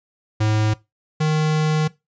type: tone pair in turn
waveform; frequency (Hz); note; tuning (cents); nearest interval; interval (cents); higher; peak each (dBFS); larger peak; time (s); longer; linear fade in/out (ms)
square; 107.9 / 154.8; A2 / D#3; -33 / -9; tritone; 624; second; -17; neither; 0.4-0.74 / 1.2-1.88; second; 10
effects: noise-tail reverb RT60 0.2 s tail -19 dB re dry + resampled to 16000 Hz